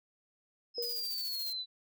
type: exponential sweep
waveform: sine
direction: down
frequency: 5160 to 3951 Hz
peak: -35 dBFS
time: 0.74-1.66 s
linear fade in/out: 50 ms
type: tone with exponential decay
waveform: sine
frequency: 474.8 Hz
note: A#4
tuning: 32 cents sharp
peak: -33 dBFS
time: 0.78-1.14 s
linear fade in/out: 2 ms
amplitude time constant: 78 ms
type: noise with tremolo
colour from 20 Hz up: violet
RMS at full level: -41 dBFS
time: 0.82-1.53 s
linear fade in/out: 5 ms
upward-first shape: square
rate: 14 Hz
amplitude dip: 45%
effects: none